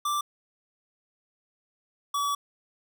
square tone pair in turn, 1174.7 / 1141.9 Hz, D6 / D6, 0 / -49 cents, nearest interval unison, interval 49 cents, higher first, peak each -26 dBFS, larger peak neither, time 0.05-0.21 / 2.14-2.35 s, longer second, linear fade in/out 5 ms, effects none

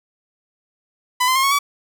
sawtooth tone with pitch steps, 1000 / 1033.5 / 1068.1 / 1103.8 / 1140.8 Hz, B5 / C6 / C6 / C#6 / C#6, +21 / -22 / +35 / -8 / +49 cents, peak -11 dBFS, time 1.2-1.59 s, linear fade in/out 10 ms, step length 78 ms, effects none

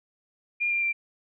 sine tone with pitch steps, 2411 / 2386 / 2361 Hz, D7 / D7 / D7, +45 / +27 / +9 cents, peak -23 dBFS, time 0.6-0.93 s, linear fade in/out 20 ms, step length 110 ms, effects none

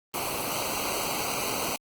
pink noise with comb filter, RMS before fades -30 dBFS, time 0.14-1.76 s, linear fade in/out 0 ms, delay 0.57 ms, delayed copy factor -0.95, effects Opus 24 kbps

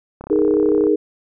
click train, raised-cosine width 1 ms, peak -19 dBFS, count 23, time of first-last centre 0.21-0.869 s, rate 33.4 Hz
sine chord, D# suspended fourth, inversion none, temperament just, 311.1 / 414.8 / 466.7 Hz, D#4 / G#4 / A#4, 0 / -2 / +2 cents, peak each -17 / -16 / -19 dBFS, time 0.3-0.96 s, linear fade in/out 10 ms
effects none

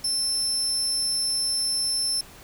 30% pulse tone, 5320 Hz, E8, 15 cents sharp, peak -19 dBFS, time 0.04-2.21 s, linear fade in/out 5 ms, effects pink hiss -47 dBFS RMS until 2.43 s

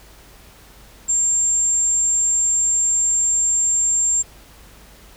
sine tone, 7390 Hz, A#8, 16 cents flat, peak -15 dBFS, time 1.08-4.23 s, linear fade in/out 20 ms, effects added 50 Hz sine -48 dBFS peak until 5.16 s + pink hiss -47 dBFS RMS until 5.16 s

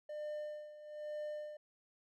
triangle tone with tremolo, 601 Hz, D5, 40 cents sharp, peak -37 dBFS, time 0.09-1.57 s, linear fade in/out 5 ms, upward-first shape sine, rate 1.1 Hz, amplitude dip 75%, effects none

